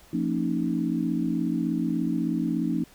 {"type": "tone cluster", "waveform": "sine", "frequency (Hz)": [173.5, 228.1, 274.8, 311.3], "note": ["F3", "A#3", "C#4", "D#4"], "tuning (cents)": [-11, -37, -15, 1], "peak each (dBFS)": -29, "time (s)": [0.13, 2.84], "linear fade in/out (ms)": 5, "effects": ["pink hiss -54 dBFS RMS until 2.94 s"]}